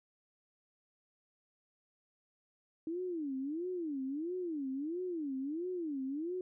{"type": "tone with vibrato", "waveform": "sine", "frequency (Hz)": 311.1, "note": "D#4", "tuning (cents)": 0, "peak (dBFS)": -35, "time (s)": [2.87, 6.41], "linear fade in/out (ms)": 2, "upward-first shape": "sine", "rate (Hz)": 1.5, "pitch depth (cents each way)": 290, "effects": []}